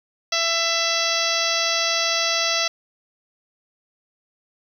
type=harmonic tone; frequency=667 Hz; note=E5; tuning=20 cents sharp; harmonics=1 / 2 / 3 / 4 / 5 / 6 / 7 / 8 / 9; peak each=-28 / -28 / -28 / -28 / -28 / -28 / -28 / -28 / -28 dBFS; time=0.32-2.68 s; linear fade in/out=5 ms; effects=8-bit